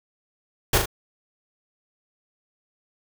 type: noise with echo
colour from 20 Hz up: pink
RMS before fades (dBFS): -18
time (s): 0.73-0.78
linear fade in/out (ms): 5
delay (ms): 39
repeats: 2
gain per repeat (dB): -5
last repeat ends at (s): 0.858
effects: none